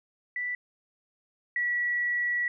sine tone pair in turn, 1971 / 1938.3 Hz, B6 / B6, -4 / -33 cents, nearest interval unison, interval 29 cents, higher first, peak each -29 / -25 dBFS, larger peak second, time 0.36-0.55 / 1.56-2.48 s, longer second, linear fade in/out 2 ms, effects none

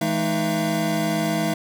square tone cluster, 163.7 / 212 / 313.6 / 676 Hz, E3 / G#3 / D#4 / E5, -12 / +36 / +14 / +43 cents, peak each -27 dBFS, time 0.01-1.54 s, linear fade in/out 5 ms, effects none

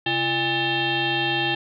sine tone with frequency modulation, 1760 Hz, A6, in tune, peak -20 dBFS, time 0.06-1.55 s, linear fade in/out 5 ms, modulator 473 Hz, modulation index 3.7, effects none

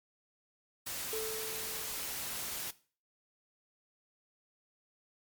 white noise, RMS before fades -39 dBFS, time 0.86-2.71 s, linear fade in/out 10 ms
triangle tone with exponential decay, 440 Hz, A4, in tune, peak -32 dBFS, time 1.13-2.61 s, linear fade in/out 1 ms, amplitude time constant 320 ms
effects noise-tail reverb RT60 0.4 s tail -18 dB re dry + MP3 96 kbps

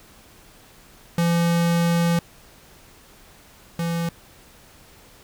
square tone pair in turn, 170 / 168.53 Hz, F3 / E3, -46 / +39 cents, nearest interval unison, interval 15 cents, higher first, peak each -18 / -23 dBFS, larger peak first, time 1.18-2.19 / 3.79-4.09 s, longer first, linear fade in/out 2 ms, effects pink hiss -50 dBFS RMS until 5.23 s

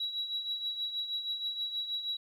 sine tone with tremolo, 3893 Hz, B7, 26 cents flat, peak -29 dBFS, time 0-2.17 s, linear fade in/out 5 ms, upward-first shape triangle, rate 6.3 Hz, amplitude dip 70%, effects tanh soft clip ceiling -26 dBFS + 11-bit

